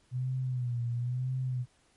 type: tone with vibrato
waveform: sine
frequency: 124.2 Hz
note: B2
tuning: 10 cents sharp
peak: -29 dBFS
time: 0.11-1.66 s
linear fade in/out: 50 ms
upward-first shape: sine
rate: 1 Hz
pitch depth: 78 cents each way
effects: pink hiss -67 dBFS RMS until 1.96 s + MP3 48 kbps